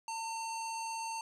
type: tone with low-pass filter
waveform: square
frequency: 904 Hz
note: A5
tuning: 47 cents sharp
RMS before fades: -39 dBFS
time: 0.08-1.21 s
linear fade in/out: 2 ms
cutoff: 7500 Hz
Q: 2.6
effects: 12-bit